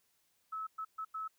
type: tone bursts at uneven times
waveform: sine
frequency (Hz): 1298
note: E6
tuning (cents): -27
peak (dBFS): -37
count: 4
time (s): 0.52-0.67 / 0.78-0.85 / 0.98-1.05 / 1.14-1.28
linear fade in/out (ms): 10
effects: white hiss -75 dBFS RMS until 1.38 s